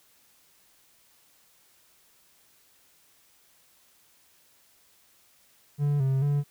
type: tone with pitch steps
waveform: triangle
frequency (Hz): 144.8 / 133.9 / 144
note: D3 / C3 / D3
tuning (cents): -24 / +40 / -34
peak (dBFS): -20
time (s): 5.78-6.44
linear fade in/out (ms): 50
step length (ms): 220
effects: white hiss -62 dBFS RMS until 6.5 s